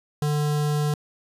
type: tone with notch filter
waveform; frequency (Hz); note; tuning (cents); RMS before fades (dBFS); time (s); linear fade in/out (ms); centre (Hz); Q
square; 148.6; D3; +21; -23; 0.22-0.94; 2; 2200; 1.8
effects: resampled to 32000 Hz + 9-bit